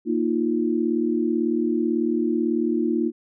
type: chord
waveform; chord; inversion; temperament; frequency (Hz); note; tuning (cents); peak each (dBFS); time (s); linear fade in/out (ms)
sine; Bb suspended fourth; none; equal; 233.1 / 311.1 / 349.2; Bb3 / Eb4 / F4; 0 / 0 / 0; -24; 0.05-3.12; 50
effects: none